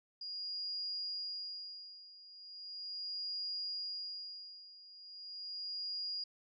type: tone with tremolo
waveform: sine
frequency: 4854 Hz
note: D#8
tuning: 44 cents flat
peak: -37 dBFS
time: 0.21-6.24 s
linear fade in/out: 5 ms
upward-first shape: sine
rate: 0.38 Hz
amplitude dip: 85%
effects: none